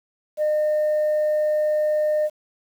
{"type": "tone", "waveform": "sine", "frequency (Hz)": 608, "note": "D#5", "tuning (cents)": -40, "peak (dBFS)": -16, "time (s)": [0.37, 2.3], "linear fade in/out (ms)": 50, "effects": ["tanh soft clip ceiling -16 dBFS", "8-bit"]}